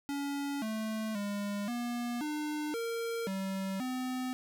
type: tone with pitch steps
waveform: square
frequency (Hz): 282.4 / 218.7 / 203.2 / 240 / 301.1 / 461.6 / 192.4 / 254.9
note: C#4 / A3 / G#3 / B3 / D4 / A#4 / G3 / C4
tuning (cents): +32 / -10 / -38 / -49 / +43 / -17 / -32 / -45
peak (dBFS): -34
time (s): 0.09-4.33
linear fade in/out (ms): 0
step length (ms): 530
effects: none